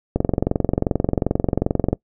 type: click train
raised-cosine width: 2 ms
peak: -4 dBFS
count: 41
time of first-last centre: 0.16-1.93 s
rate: 22.6 Hz
effects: noise-tail reverb RT60 0.1 s tail -21 dB re dry